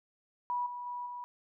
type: tone with level steps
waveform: sine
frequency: 976 Hz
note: B5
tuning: 21 cents flat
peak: -30 / -38 / -36 / -39 dBFS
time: 0.5-1.24 s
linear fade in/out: 0 ms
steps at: 0.66 / 0.86 / 1.06 s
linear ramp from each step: 5 ms
effects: none